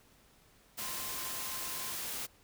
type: tone in noise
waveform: sine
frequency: 1046.5 Hz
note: C6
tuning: in tune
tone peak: -49 dBFS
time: 0.8-1.94 s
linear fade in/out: 20 ms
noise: white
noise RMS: -39 dBFS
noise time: 0.77-2.27 s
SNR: -13 dB
effects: pink hiss -64 dBFS RMS until 2.43 s